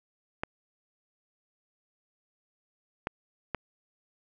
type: clicks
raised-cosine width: 0.5 ms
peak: -15 dBFS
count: 3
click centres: 0.435 / 3.071 / 3.547 s
effects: none